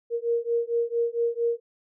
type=beating tone pair; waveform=sine; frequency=466.2 / 470.6 Hz; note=A#4 / A#4; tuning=0 / +16 cents; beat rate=4.4 Hz; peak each=-26 dBFS; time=0.1-1.6 s; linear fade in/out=50 ms; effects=none